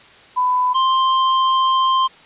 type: tone pair in turn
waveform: sine / square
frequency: 1000 / 1049.1 Hz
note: B5 / C6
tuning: +21 / +4 cents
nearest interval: minor second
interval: 83 cents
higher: second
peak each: -14 dBFS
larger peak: neither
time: 0.36-0.74 / 0.74-2.08 s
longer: second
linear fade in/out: 20 ms
effects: white hiss -45 dBFS RMS until 2.25 s + resampled to 8000 Hz